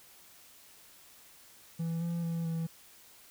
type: tone with pitch steps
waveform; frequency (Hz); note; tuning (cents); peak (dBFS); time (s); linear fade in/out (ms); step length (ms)
triangle; 165.5 / 169.8 / 166.7 / 164.2; E3 / F3 / E3 / E3; +7 / -48 / +20 / -6; -29; 1.79-2.67; 10; 220
effects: white hiss -57 dBFS RMS until 3.3 s